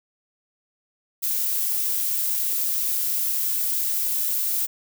violet noise, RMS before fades -24 dBFS, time 1.22-4.67 s, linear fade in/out 20 ms, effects none

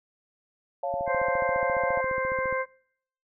sine chord, Db augmented, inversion none, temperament equal, 554.4 / 698.5 / 880 Hz, Db5 / F5 / A5, 0 / 0 / 0 cents, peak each -30 / -30 / -35 dBFS, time 0.83-2.01 s, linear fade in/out 5 ms
click train, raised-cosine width 3 ms, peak -28 dBFS, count 24, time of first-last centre 0.94-2.526 s, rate 14.5 Hz
harmonic tone, 523.3 Hz, C5, in tune, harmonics 1 / 2 / 3 / 4, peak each -28 / -31 / -33 / -33 dBFS, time 1.06-2.66 s, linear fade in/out 50 ms
effects noise-tail reverb RT60 0.7 s tail -26 dB re dry

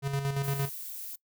square tone with tremolo, 138.9 Hz, C#3, 4 cents sharp, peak -27 dBFS, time 0.02-0.7 s, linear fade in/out 50 ms, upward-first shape square, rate 8.7 Hz, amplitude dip 50%
violet noise, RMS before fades -40 dBFS, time 0.43-1.16 s, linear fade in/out 10 ms
effects noise-tail reverb RT60 0.1 s tail -22 dB re dry

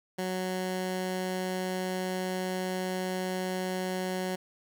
15% pulse tone, 185 Hz, F#3, in tune, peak -24 dBFS, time 0.18-4.36 s, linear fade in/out 10 ms, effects none

